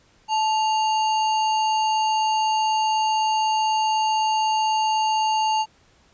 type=tone with sample-and-hold; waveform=sine; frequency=872 Hz; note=A5; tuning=16 cents flat; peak=-18 dBFS; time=0.28-5.66 s; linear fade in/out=50 ms; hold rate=3675 Hz; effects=pink hiss -58 dBFS RMS until 6.13 s + resampled to 16000 Hz